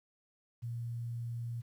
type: tone with quantisation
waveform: sine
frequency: 117.8 Hz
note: A#2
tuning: 19 cents sharp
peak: -36 dBFS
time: 0.62-1.62 s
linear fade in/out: 20 ms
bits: 11
effects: none